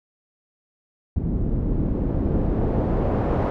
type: noise with low-pass filter sweep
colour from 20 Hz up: pink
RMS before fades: -22 dBFS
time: 1.16-3.5 s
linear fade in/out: 0 ms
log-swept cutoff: 210 to 790 Hz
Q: 1
effects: none